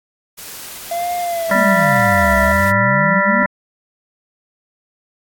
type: noise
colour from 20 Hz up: white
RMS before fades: -32 dBFS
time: 0.37-2.72 s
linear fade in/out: 20 ms
type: tone with vibrato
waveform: triangle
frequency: 679 Hz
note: F5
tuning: 49 cents flat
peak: -16 dBFS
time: 0.91-2.52 s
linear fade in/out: 5 ms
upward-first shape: sine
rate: 1.1 Hz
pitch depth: 66 cents each way
type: harmonic tone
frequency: 196.5 Hz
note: G3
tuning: 4 cents sharp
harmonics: 1 / 3 / 5 / 7 / 9 / 10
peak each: -19 / -19 / -19 / -19 / -19 / -19 dBFS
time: 1.51-3.46 s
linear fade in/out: 2 ms
type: exponential two-way sweep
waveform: sine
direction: down then up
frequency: 251.8 to 65.41 to 251.8 Hz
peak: -19 dBFS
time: 1.55-3.43 s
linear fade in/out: 0 ms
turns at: 2.37 s
effects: AAC 64 kbps